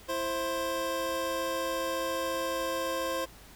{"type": "tone pair together", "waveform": "25% pulse", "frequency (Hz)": [333.2, 527], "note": ["E4", "C5"], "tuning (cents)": [19, 12], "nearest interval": "minor sixth", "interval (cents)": 793, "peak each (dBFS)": [-33, -27], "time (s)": [0.08, 3.26], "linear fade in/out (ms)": 20, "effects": ["added 50 Hz sine -55 dBFS peak until 3.55 s", "pink hiss -53 dBFS RMS until 3.55 s"]}